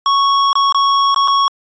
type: tone with dropouts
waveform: square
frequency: 1108.7 Hz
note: C#6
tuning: in tune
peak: -11 dBFS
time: 0.06-1.48 s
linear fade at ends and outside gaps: 1 ms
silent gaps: 0.53-0.554 / 0.724-0.746 / 1.145-1.161 / 1.276-1.281 s
effects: resampled to 16000 Hz